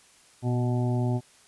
harmonic tone with a mistuned harmonic, 123.47 Hz, B2, in tune, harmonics 1 / 2 / 3 / 5 / 6 / 7, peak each -24 / -30 / -34 / -38 / -40 / -41 dBFS, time 0.42-1.21 s, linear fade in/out 50 ms, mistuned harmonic 1, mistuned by -41 cents, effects white hiss -57 dBFS RMS until 1.47 s + resampled to 24000 Hz

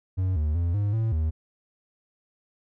triangle tone with pitch steps, 93.2 / 76 / 85.7 / 102.5 / 111.9 / 78.8 Hz, F#2 / D#2 / F2 / G#2 / A2 / D#2, +13 / -40 / -32 / -22 / +30 / +23 cents, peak -20 dBFS, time 0.17-1.31 s, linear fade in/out 20 ms, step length 190 ms, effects none

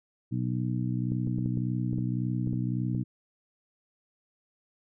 harmonic tone, 61.8 Hz, B1, 2 cents sharp, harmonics 2 / 3 / 4 / 5, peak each -29 / -33 / -35 / -37 dBFS, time 0.31-3.04 s, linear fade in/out 20 ms
clicks, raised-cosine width 3 ms, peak -25 dBFS, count 10, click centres 1.12 / 1.273 / 1.385 / 1.46 / 1.574 / 1.932 / 1.984 / 2.473 / 2.532 / 2.95 s
effects none

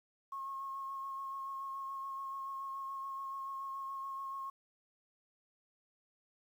sine tone with vibrato, 1084 Hz, C#6, 39 cents flat, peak -39 dBFS, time 0.32-4.5 s, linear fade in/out 5 ms, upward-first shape sine, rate 7 Hz, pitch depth 16 cents each way, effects 11-bit

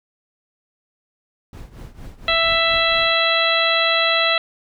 brown noise with tremolo, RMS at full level -33 dBFS, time 1.53-3.12 s, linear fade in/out 2 ms, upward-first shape triangle, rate 4.3 Hz, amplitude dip 85%
harmonic tone, 662 Hz, E5, 7 cents sharp, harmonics 1 / 2 / 3 / 4 / 5 / 6, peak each -22 / -22 / -22 / -22 / -22 / -22 dBFS, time 2.28-4.38 s, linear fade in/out 2 ms
effects none

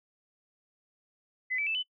sine tone with pitch steps, 2021 / 2308 / 2636 / 3011 Hz, B6 / D7 / E7 / F#7, +39 / -31 / -1 / +30 cents, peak -28 dBFS, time 1.5-1.832 s, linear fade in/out 20 ms, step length 83 ms, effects noise-tail reverb RT60 0.1 s tail -23 dB re dry

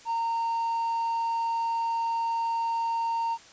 triangle tone with hard clipping, 920 Hz, A#5, 23 cents flat, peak -26 dBFS, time 0.05-3.38 s, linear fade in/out 50 ms, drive 5 dB, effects white hiss -51 dBFS RMS until 3.52 s + resampled to 16000 Hz

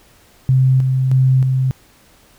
sine tone with tremolo, 130.81 Hz, C3, in tune, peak -9 dBFS, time 0.49-1.71 s, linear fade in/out 0 ms, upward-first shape square, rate 1.6 Hz, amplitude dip 35%, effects pink hiss -50 dBFS RMS until 2.38 s

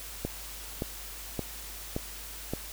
click train, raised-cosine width 2 ms, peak -17 dBFS, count 5, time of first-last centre 0.25-2.536 s, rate 1.75 Hz, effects added 50 Hz sine -46 dBFS peak until 2.72 s + white hiss -43 dBFS RMS until 2.72 s

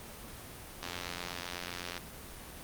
click train, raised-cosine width 0.2 ms, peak -20 dBFS, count 102, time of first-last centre 0.83-1.978 s, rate 88 Hz, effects pink hiss -47 dBFS RMS until 2.63 s + Opus 24 kbps

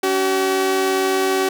sawtooth tone pair together, 282.5 / 380.4 Hz, C#4 / F#4, +33 / +48 cents, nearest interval perfect fourth, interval 515 cents, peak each -21 / -13 dBFS, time 0.03-1.49 s, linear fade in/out 5 ms, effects none

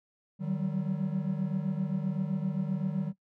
triangle tone cluster, 152.3 / 186.2 / 193.9 Hz, D#3 / F#3 / G3, -37 / +11 / -19 cents, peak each -31 dBFS, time 0.39-3.13 s, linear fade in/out 50 ms, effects noise-tail reverb RT60 0.1 s tail -18 dB re dry

